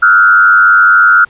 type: tone with frequency modulation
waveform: sine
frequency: 1409 Hz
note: F6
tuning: 15 cents sharp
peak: -3 dBFS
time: 0.02-1.25 s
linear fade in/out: 10 ms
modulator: 94.1 Hz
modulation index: 0.96
effects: pink hiss -45 dBFS RMS until 1.29 s + resampled to 8000 Hz